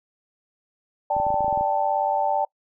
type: chord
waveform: sine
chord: D suspended fourth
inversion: none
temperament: just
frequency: 587.3 / 783.1 / 881 Hz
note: D5 / G5 / A5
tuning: 0 / -2 / +2 cents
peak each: -26 / -23 / -24 dBFS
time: 1.1-2.45 s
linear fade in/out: 5 ms
type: clicks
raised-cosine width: 3 ms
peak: -23 dBFS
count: 11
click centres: 1.166 / 1.2 / 1.267 / 1.304 / 1.342 / 1.407 / 1.445 / 1.481 / 1.527 / 1.575 / 1.61 s
effects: noise-tail reverb RT60 0.1 s tail -25 dB re dry